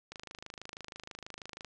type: click train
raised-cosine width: 0.2 ms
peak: -26 dBFS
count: 41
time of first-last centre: 0.12-1.647 s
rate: 26.2 Hz
effects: resampled to 22050 Hz